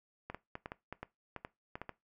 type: clicks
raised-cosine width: 0.5 ms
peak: -26 dBFS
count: 12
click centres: 0.3 / 0.346 / 0.554 / 0.659 / 0.719 / 0.926 / 1.03 / 1.363 / 1.449 / 1.755 / 1.816 / 1.893 s
effects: noise-tail reverb RT60 0.2 s tail -19 dB re dry